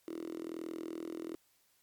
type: tone with high-pass filter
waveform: 5% pulse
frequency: 41.2 Hz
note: E1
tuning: in tune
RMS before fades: -42 dBFS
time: 0.08-1.35 s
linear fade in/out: 0 ms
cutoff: 330 Hz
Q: 7.9
effects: white hiss -71 dBFS RMS until 1.82 s + MP3 96 kbps